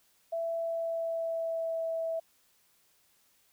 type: tone with pitch glide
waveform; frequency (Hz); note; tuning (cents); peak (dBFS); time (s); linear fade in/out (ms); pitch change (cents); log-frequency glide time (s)
sine; 665 to 655.1; E5 to E5; +15 to -11; -30; 0.32-2.2; 10; -26; 0.57-1.86
effects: white hiss -68 dBFS RMS until 3.52 s